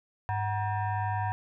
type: tone with frequency modulation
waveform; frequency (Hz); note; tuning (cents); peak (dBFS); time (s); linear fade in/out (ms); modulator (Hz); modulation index
sine; 101.6; G#2; -38; -27; 0.29-1.32; 0; 848; 1.2
effects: none